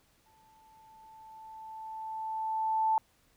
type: tone with exponential growth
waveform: sine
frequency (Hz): 880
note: A5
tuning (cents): 0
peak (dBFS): -23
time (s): 0.26-2.98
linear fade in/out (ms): 1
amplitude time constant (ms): 590
effects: pink hiss -68 dBFS RMS until 3.36 s